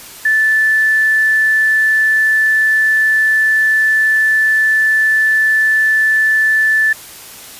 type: tone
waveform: sine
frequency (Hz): 1753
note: A6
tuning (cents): -7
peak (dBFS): -9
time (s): 0.25-6.93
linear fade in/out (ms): 5
effects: white hiss -34 dBFS RMS until 7.59 s + resampled to 32000 Hz